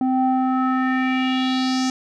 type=tone with low-pass filter sweep; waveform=square; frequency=258.8 Hz; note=C4; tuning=19 cents flat; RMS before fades=-20 dBFS; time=0.01-1.9 s; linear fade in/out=2 ms; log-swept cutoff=590 to 6200 Hz; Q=3.3; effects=none